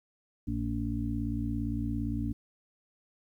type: harmonic tone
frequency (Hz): 57.5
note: A#1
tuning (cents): -23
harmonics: 1 / 2 / 4 / 5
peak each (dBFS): -35 / -35 / -35 / -35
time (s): 0.47-2.33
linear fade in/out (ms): 10
effects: 11-bit